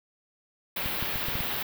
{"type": "band-stop noise", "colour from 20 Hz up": "white", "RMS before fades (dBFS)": -31, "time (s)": [0.76, 1.63], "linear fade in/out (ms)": 5, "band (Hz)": [3900, 15000], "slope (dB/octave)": 24}
{"type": "clicks", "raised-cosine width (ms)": 5, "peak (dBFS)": -22, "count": 6, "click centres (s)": [0.86, 1.026, 1.158, 1.285, 1.355, 1.407]}
{"effects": []}